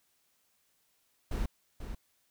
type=noise with echo; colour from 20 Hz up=brown; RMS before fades=-32 dBFS; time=1.31-1.46 s; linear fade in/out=5 ms; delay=490 ms; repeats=1; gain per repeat=-8 dB; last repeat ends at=1.95 s; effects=white hiss -73 dBFS RMS until 2.3 s